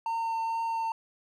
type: tone with vibrato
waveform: triangle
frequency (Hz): 909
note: A#5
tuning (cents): -44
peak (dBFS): -26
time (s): 0.06-0.92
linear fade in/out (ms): 2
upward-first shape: triangle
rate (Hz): 2.2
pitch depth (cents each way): 11
effects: none